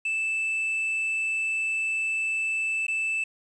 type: tone with dropouts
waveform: triangle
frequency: 2637 Hz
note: E7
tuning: in tune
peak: -23 dBFS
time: 0.05-3.24 s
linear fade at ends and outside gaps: 5 ms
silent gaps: 2.868-2.881 s
effects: resampled to 24000 Hz + 9-bit